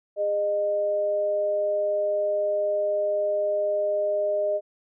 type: tone pair together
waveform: sine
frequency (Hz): 409.1 / 613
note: G#4 / D#5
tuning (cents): -26 / -26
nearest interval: perfect fifth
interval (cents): 700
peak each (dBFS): -31 / -22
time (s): 0.16-4.61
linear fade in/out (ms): 50
effects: none